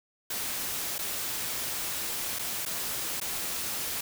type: noise with dropouts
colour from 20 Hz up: white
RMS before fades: -33 dBFS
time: 0.3-4.01 s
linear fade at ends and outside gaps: 5 ms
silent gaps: 0.983-0.989 / 2.388-2.392 / 2.653-2.66 / 3.202-3.213 s
effects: none